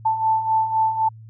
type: beating tone pair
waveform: sine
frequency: 880 / 883.9 Hz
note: A5 / A5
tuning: 0 / +8 cents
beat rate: 3.9 Hz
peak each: -24 / -18 dBFS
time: 0.05-1.09 s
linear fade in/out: 10 ms
effects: added 111 Hz sine -39 dBFS peak until 1.29 s